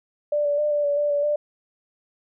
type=tone with pitch steps; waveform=sine; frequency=590 / 579 / 597 / 587 / 575 / 587 / 577 / 592 Hz; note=D5 / D5 / D5 / D5 / D5 / D5 / D5 / D5; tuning=+8 / -25 / +28 / -1 / -37 / -1 / -31 / +14 cents; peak=-19 dBFS; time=0.32-1.36 s; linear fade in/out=5 ms; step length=130 ms; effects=none